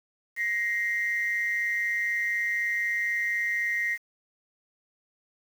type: tone pair together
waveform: sine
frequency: 1883 / 2087 Hz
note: A#6 / C7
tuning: +17 / -5 cents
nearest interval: major second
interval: 178 cents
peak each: -26 / -28 dBFS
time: 0.36-3.98 s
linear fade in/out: 50 ms
effects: tanh soft clip ceiling -19 dBFS + 8-bit